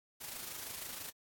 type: noise with amplitude modulation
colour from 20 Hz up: white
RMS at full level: -42 dBFS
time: 0.2-1.11 s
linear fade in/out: 20 ms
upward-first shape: sine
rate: 26.1 Hz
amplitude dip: 50%
effects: AAC 64 kbps